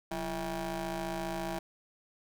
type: ring-modulated tone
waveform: 20% pulse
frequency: 155.56 Hz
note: D#3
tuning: in tune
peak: -26 dBFS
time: 0.11-1.59 s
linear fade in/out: 5 ms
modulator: 494 Hz
effects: none